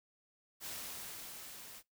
white noise with level ramp, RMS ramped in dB -43 to -52 dBFS, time 0.6-1.83 s, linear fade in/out 50 ms, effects noise-tail reverb RT60 0.2 s tail -24 dB re dry

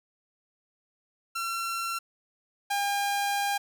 sawtooth tone pair in turn, 1358 / 805.6 Hz, F6 / G5, -49 / +47 cents, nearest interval major sixth, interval 904 cents, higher first, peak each -26 / -22 dBFS, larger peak second, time 1.35-1.99 / 2.7-3.58 s, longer second, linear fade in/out 10 ms, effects 10-bit

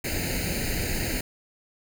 pink noise with comb filter, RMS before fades -28 dBFS, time 0.04-1.21 s, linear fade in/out 5 ms, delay 0.44 ms, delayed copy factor +0.95, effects none

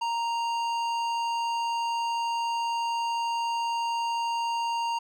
sine tone with hard clipping, 931 Hz, A#5, 2 cents flat, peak -28 dBFS, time 0.01-4.99 s, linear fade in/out 10 ms, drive 12 dB, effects none

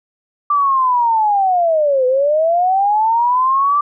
sine linear two-way sweep, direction down then up, 1178 to 499.8 to 1178 Hz, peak -11 dBFS, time 0.5-3.81 s, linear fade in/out 5 ms, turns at 2.06 s, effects none

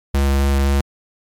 square tone with vibrato, 69.1 Hz, C#2, 5 cents flat, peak -14 dBFS, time 0.14-0.81 s, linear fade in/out 5 ms, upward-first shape square, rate 3.9 Hz, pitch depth 8 cents each way, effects MP3 96 kbps

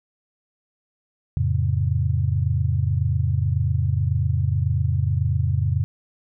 sine chord, F augmented, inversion none, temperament just, 87.31 / 109.13 / 136.42 Hz, F2 / A2 / C#3, 0 / -14 / -27 cents, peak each -22 / -23 / -23 dBFS, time 1.37-5.84 s, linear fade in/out 0 ms, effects none

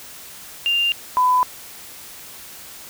sine tone pair in turn, 2794 / 1002.2 Hz, F7 / B5, 0 / +25 cents, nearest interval octave + tritone, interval 1775 cents, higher first, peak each -16 / -13 dBFS, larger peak second, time 0.66-0.92 / 1.17-1.43 s, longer neither, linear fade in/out 0 ms, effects white hiss -39 dBFS RMS until 2.89 s

